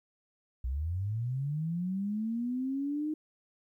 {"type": "linear sweep", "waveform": "sine", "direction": "up", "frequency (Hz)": [58.8, 311.1], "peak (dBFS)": -30, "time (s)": [0.64, 3.14], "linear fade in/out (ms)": 5, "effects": ["12-bit"]}